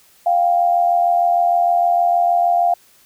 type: tone pair together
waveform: sine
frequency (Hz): 700 / 786.5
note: F5 / G5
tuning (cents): +4 / +6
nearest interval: major second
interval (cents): 202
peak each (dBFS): -13 / -20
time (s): 0.26-2.74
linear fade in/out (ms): 5
effects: white hiss -52 dBFS RMS until 3.05 s